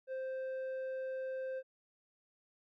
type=tone with low-pass filter; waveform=square; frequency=523.3 Hz; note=C5; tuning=in tune; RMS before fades=-40 dBFS; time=0.07-1.63 s; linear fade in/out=50 ms; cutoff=1100 Hz; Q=1.2; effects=none